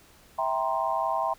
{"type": "chord", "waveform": "sine", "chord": "C dominant seventh", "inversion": "first", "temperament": "just", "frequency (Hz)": [654.1, 784.9, 941.9, 1046.5], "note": ["E5", "G5", "Bb5", "C6"], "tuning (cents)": [-14, 2, 18, 0], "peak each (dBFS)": -30, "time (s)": [0.38, 1.34], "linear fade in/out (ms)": 10, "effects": ["pink hiss -56 dBFS RMS until 1.38 s"]}